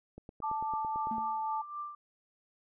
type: click train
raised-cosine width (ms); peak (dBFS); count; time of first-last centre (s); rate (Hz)
2; -33; 10; 0.18-1.182; 8.98
type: tone with tremolo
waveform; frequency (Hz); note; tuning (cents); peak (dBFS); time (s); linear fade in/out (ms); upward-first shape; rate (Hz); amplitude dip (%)
sine; 1182; D6; +11; -35; 0.42-1.95; 5; triangle; 3.8; 70
type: tone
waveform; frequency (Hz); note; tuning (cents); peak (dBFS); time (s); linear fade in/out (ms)
sine; 878; A5; -4; -32; 0.43-1.62; 10
type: tone with exponential decay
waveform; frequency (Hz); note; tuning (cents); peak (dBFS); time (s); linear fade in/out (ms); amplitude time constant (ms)
triangle; 224.3; A3; +34; -33; 1.11-1.46; 2; 76
effects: none

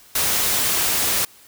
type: noise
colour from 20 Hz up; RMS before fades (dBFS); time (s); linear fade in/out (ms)
white; -20; 0.15-1.25; 5
effects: white hiss -49 dBFS RMS until 1.47 s

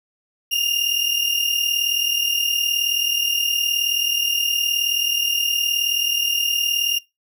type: tone pair together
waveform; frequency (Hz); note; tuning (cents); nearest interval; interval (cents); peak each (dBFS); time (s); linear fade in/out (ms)
35% pulse; 2794 / 2833; F7 / F7; 0 / +24; unison; 24; -20; 0.51-6.99; 10
effects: noise-tail reverb RT60 0.2 s tail -21 dB re dry

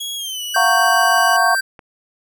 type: tone with pitch glide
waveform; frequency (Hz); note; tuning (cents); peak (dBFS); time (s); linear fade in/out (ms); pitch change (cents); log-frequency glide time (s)
sawtooth; 3322 to 2943; G#7 to F#7; 0 to -10; -21; 0-1.37; 10; -210; 0.16-0.42
type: tone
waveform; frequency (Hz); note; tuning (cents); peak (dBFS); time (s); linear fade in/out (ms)
square; 1568; G6; 0; -17; 0.54-1.61; 10
type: chord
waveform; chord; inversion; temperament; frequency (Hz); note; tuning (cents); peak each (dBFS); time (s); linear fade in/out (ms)
sine; Gb major seventh; third; just; 693.7 / 740 / 925 / 1110; F5 / Gb5 / Bb5 / Db6; -12 / 0 / -14 / +2; -18 / -19 / -22 / -18; 0.56-1.55; 2
type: clicks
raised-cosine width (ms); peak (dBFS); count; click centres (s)
0.5; -24; 2; 1.176 / 1.792
effects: none

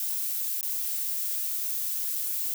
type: noise with dropouts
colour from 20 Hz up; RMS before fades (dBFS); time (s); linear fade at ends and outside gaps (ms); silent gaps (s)
violet; -30; 0-2.54; 1; 0.611-0.629
effects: none

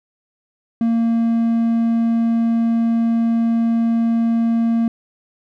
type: tone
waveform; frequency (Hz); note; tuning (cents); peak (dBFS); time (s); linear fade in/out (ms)
triangle; 230; A#3; -23; -12; 0.81-4.88; 2
effects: none

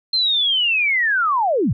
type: linear sweep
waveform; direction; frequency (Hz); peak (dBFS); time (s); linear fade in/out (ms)
sine; down; 4186 to 80; -15; 0.13-1.73; 5
effects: none

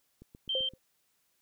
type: click train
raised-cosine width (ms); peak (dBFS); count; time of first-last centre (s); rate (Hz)
3; -37; 5; 0.22-0.736; 7.75
type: tone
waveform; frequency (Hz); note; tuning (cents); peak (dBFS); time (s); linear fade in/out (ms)
sine; 3136; G7; 0; -29; 0.49-0.69; 5
type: tone with exponential decay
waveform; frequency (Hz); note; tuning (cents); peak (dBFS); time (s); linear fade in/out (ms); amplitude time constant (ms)
sine; 524; C5; +2; -29; 0.55-0.78; 2; 48
effects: white hiss -74 dBFS RMS until 1.41 s

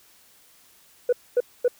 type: tone bursts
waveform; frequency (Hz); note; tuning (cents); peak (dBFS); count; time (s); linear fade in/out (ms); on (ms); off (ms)
sine; 490.3; B4; -13; -14; 3; 1.09-1.681; 5; 37; 240
effects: tanh soft clip ceiling -14 dBFS + white hiss -56 dBFS RMS until 1.79 s

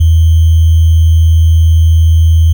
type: tone with sample-and-hold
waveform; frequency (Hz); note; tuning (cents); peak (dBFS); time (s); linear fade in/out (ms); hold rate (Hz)
sine; 81.4; E2; -21; -3; 0-2.53; 10; 3150
effects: none

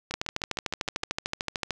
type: two click trains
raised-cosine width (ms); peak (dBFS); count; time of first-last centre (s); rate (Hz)
0.2; -11 / -15; 22 / 7; 0.14-1.707 / 0.11-1.033; 13.4 / 6.5
effects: none

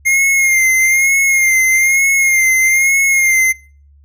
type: tone with vibrato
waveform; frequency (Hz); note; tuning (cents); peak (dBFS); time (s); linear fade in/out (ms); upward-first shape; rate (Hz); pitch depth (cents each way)
square; 2124; C7; +25; -10; 0.05-3.53; 20; sine; 1.1; 47
effects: noise-tail reverb RT60 0.4 s tail -23 dB re dry + added 71 Hz sine -43 dBFS peak until 4.04 s

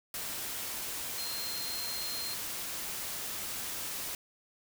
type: tone in noise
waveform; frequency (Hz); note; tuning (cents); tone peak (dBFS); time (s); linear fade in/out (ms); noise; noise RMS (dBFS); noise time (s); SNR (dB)
sine; 4186; C8; 0; -38; 1.18-2.34; 2; white; -38; 0.14-4.15; -3
effects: none

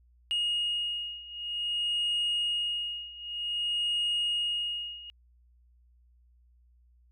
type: beating tone pair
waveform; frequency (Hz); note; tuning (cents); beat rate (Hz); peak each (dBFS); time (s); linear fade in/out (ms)
sine; 2867 / 2867.53; F7 / F7; +45 / +45; 0.53; -31 / -29; 0.31-5.1; 0
effects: tanh soft clip ceiling -24 dBFS + added 60 Hz sine -59 dBFS peak until 7.11 s

